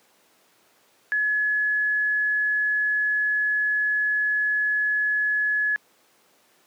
sine tone, 1700 Hz, G#6, 40 cents sharp, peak -20 dBFS, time 1.12-5.76 s, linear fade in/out 0 ms, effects pink hiss -60 dBFS RMS until 6.66 s + high-pass 300 Hz 12 dB/octave

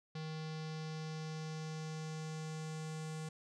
square tone with low-pass filter sweep, 157.2 Hz, D#3, 18 cents sharp, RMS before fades -43 dBFS, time 0.15-3.29 s, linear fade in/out 5 ms, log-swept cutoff 4600 to 8100 Hz, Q 2.2, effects none

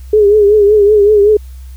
sine tone with vibrato, 415.3 Hz, G#4, in tune, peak -4 dBFS, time 0.13-1.37 s, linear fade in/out 5 ms, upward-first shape triangle, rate 5.3 Hz, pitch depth 79 cents each way, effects added 64 Hz sine -27 dBFS peak until 1.76 s + white hiss -48 dBFS RMS until 1.76 s

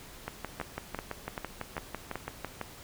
two click trains, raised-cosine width 0.5 ms, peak -19 / -19 dBFS, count 5 / 15, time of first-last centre 0.6-2.156 / 0.28-2.613 s, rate 2.57 / 6 Hz, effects pink hiss -49 dBFS RMS until 2.83 s

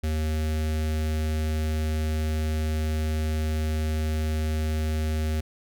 square tone with notch filter, 77.8 Hz, D#2, in tune, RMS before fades -26 dBFS, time 0.03-5.41 s, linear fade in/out 10 ms, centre 1000 Hz, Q 1.5, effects none

